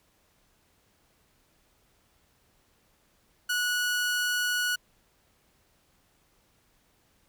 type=tone; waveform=sawtooth; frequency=1466 Hz; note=F#6; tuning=16 cents flat; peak=-22 dBFS; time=3.49-4.76 s; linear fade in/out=10 ms; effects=pink hiss -67 dBFS RMS until 7.28 s